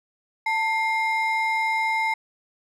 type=ring-modulated tone; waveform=triangle; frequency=1503 Hz; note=F#6; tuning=27 cents sharp; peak=-16 dBFS; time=0.46-2.14 s; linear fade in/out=5 ms; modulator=612 Hz; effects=none